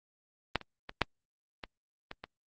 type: clicks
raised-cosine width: 0.3 ms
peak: -10 / -29 / -24 / -7 / -23 / -23 / -25 dBFS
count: 7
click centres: 0.557 / 0.613 / 0.894 / 1.017 / 1.638 / 2.114 / 2.24 s
effects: Opus 32 kbps